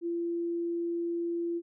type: tone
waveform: sine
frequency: 340.9 Hz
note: F4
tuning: 42 cents flat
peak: -29 dBFS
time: 0.01-1.62 s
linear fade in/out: 50 ms
effects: none